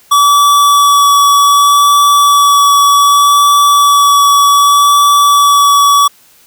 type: tone with vibrato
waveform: square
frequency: 1145 Hz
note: D6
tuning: 44 cents flat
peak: -5 dBFS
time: 0.11-6.08 s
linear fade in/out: 10 ms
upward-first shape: sine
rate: 0.65 Hz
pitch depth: 10 cents each way
effects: white hiss -45 dBFS RMS until 6.46 s